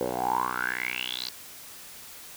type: tone with band-pass filter sweep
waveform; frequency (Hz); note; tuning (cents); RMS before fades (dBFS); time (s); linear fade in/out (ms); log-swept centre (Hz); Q
10% pulse; 62; B1; +7; -30; 0.01-1.29; 0; 520 to 4500; 9.5
effects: white hiss -45 dBFS RMS until 2.36 s